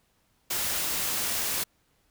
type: noise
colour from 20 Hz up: white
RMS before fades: -29 dBFS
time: 0.5-1.64 s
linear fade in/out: 10 ms
effects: pink hiss -69 dBFS RMS until 2.1 s